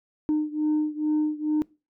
sine beating tone pair, 303.8 / 306.1 Hz, D#4 / D#4, -41 / -28 cents, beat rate 2.3 Hz, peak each -23 / -25 dBFS, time 0.29-1.62 s, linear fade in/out 0 ms, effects noise-tail reverb RT60 0.3 s tail -24 dB re dry + tanh soft clip ceiling -18 dBFS

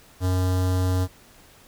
square tone with notch filter, 92.1 Hz, F#2, 7 cents flat, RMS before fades -22 dBFS, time 0.2-1.08 s, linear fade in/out 50 ms, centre 2300 Hz, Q 1.1, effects pink hiss -52 dBFS RMS until 1.67 s

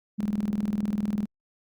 sine tone with tremolo, 207.7 Hz, G#3, in tune, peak -22 dBFS, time 0.18-1.26 s, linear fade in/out 20 ms, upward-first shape square, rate 20 Hz, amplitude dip 75%, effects Opus 48 kbps

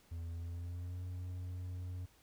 triangle tone with pitch glide, 83.8 to 90.33 Hz, E2 to F#2, +29 to -41 cents, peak -38 dBFS, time 0.11-2.06 s, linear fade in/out 10 ms, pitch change +130 cents, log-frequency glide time 0.29-1.04 s, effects pink hiss -67 dBFS RMS until 2.22 s

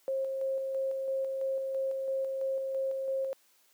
sine tone with tremolo, 535 Hz, C5, 38 cents sharp, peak -28 dBFS, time 0.08-3.33 s, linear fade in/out 0 ms, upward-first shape square, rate 3 Hz, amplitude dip 30%, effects white hiss -66 dBFS RMS until 3.73 s + high-pass 300 Hz 12 dB/octave

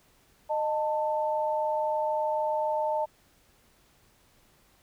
sine tone pair together, 615 / 888.1 Hz, D#5 / A5, -20 / +16 cents, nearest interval tritone, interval 636 cents, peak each -28 / -28 dBFS, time 0.49-3.06 s, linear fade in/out 20 ms, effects pink hiss -63 dBFS RMS until 4.82 s

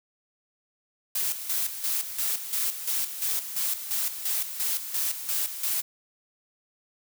blue noise with tremolo, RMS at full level -27 dBFS, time 1.15-5.82 s, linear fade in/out 5 ms, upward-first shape square, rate 2.9 Hz, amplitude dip 65%, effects none

